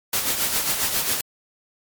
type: noise with tremolo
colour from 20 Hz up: white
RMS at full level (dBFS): -21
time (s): 0.13-1.21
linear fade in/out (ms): 2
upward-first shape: sine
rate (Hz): 7.4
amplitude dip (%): 50
effects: MP3 96 kbps